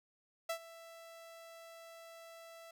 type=tone with ADSR envelope; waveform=sawtooth; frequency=663 Hz; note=E5; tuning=10 cents sharp; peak=-30 dBFS; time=0.49-2.71 s; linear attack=8 ms; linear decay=83 ms; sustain=-18 dB; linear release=4 ms; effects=none